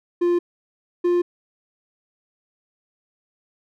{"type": "tone pair in turn", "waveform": "triangle", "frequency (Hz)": [349.2, 351.4], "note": ["F4", "F4"], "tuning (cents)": [0, 11], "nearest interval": "unison", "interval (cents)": 11, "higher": "second", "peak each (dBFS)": -14, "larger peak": "neither", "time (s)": [[0.21, 0.39], [1.04, 1.22]], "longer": "neither", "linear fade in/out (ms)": 10, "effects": []}